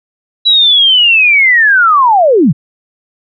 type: linear sweep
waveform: sine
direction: down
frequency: 3947 to 116.2 Hz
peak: -4 dBFS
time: 0.45-2.53 s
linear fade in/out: 20 ms
effects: none

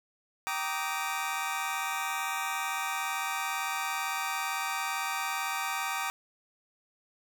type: chord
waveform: 25% pulse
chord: Eb major seventh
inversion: first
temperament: just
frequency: 777.8 / 933.4 / 1166.7 / 1244.5 Hz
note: G5 / Bb5 / D6 / Eb6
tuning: -14 / +2 / -12 / 0 cents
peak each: -33 dBFS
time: 0.47-6.1 s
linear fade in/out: 0 ms
effects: none

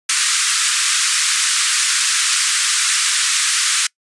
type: band-pass noise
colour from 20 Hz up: white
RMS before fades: -17 dBFS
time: 0.09-3.87 s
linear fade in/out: 5 ms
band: 1200 to 9600 Hz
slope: 48 dB/octave
effects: noise-tail reverb RT60 0.1 s tail -25 dB re dry + resampled to 24000 Hz

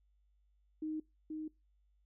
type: tone with echo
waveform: sine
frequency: 311.1 Hz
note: D#4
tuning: in tune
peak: -36 dBFS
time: 0.82-1 s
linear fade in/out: 5 ms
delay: 480 ms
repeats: 1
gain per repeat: -3 dB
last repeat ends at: 1.48 s
effects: noise-tail reverb RT60 0.2 s tail -22 dB re dry + added 50 Hz sine -69 dBFS peak until 2.05 s

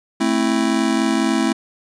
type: chord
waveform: square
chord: A minor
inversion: none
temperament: just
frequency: 220 / 264 / 330 Hz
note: A3 / C4 / E4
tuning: 0 / +16 / +2 cents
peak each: -21 dBFS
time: 0.2-1.53 s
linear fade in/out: 10 ms
effects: resampled to 22050 Hz

